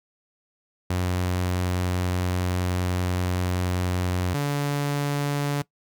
sawtooth tone pair in turn, 90.5 / 143.66 Hz, F#2 / D3, -38 / -38 cents, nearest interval minor sixth, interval 800 cents, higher second, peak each -19 dBFS, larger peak neither, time 0.9-4.34 / 4.34-5.62 s, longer first, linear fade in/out 5 ms, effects noise-tail reverb RT60 0.1 s tail -20 dB re dry

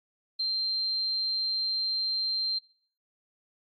sine tone, 4153 Hz, C8, 14 cents flat, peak -26 dBFS, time 0.39-2.59 s, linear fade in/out 10 ms, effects noise-tail reverb RT60 0.5 s tail -20 dB re dry + AAC 64 kbps

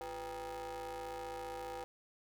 35% pulse ring-modulated tone, 149.7 Hz, D3, 33 cents sharp, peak -37 dBFS, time 0.01-1.84 s, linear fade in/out 0 ms, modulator 646 Hz, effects none

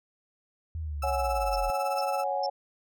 sine linear sweep, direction down, 82.41 to 40.43 Hz, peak -31 dBFS, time 0.75-1.7 s, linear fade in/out 0 ms
35% pulse tone with tremolo, 1318.5 Hz, E6, in tune, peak -30 dBFS, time 1.02-2.24 s, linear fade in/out 5 ms, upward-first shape triangle, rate 18 Hz, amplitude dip 75%
sine chord, C# suspended fourth, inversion none, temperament just, 554.4 / 739.2 / 831.5 Hz, C#5 / F#5 / G#5, 0 / -2 / +2 cents, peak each -31 dBFS, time 1.03-2.5 s, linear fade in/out 10 ms
sine tone bursts, 5330 Hz, E8, 18 cents sharp, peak -34 dBFS, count 3, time 1.53-2.463 s, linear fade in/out 2 ms, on 31 ms, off 420 ms
effects none

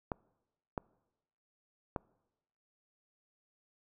clicks, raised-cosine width 1 ms, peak -20 dBFS, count 3, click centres 0.118 / 0.778 / 1.962 s, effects noise-tail reverb RT60 1.0 s tail -25 dB re dry

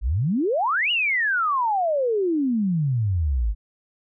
sine exponential two-way sweep, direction up then down, 48.52 to 2960 to 48.52 Hz, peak -19 dBFS, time 0.01-3.55 s, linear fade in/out 50 ms, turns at 0.91 s, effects none

